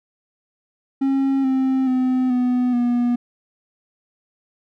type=tone with pitch steps; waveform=triangle; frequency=270.9 / 263.3 / 256 / 248.8 / 241.9 Hz; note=C#4 / C4 / C4 / B3 / B3; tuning=-40 / +11 / -38 / +13 / -36 cents; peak=-14 dBFS; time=1.01-3.16 s; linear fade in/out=10 ms; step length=430 ms; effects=none